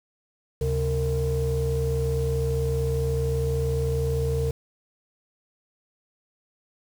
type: tone cluster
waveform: sine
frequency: 74.2 / 134.3 / 458 Hz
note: D2 / C3 / A#4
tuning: +18 / +46 / -31 cents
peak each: -25 dBFS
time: 0.61-4.51 s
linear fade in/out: 5 ms
effects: tanh soft clip ceiling -17 dBFS + 7-bit